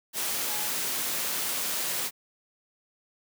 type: tone in noise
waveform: sine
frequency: 844 Hz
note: G#5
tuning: 28 cents sharp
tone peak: -40 dBFS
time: 0.46-0.7 s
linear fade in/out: 50 ms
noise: white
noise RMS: -30 dBFS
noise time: 0.13-2.11 s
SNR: -13 dB
effects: high-pass 150 Hz 12 dB/octave